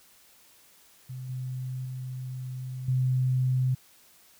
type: tone with level steps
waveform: sine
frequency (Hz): 128.5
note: C3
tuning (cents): -31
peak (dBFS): -35 / -31 / -33 / -22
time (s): 1.09-3.75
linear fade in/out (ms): 10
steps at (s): 1.29 / 1.85 / 2.88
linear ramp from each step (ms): 5
effects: white hiss -58 dBFS RMS until 4.39 s